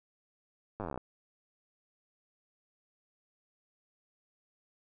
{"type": "slowing click train", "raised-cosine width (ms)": 1, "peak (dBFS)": -24, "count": 15, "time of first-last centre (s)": [0.8, 0.976], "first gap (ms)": 9, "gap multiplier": 1.05, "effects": []}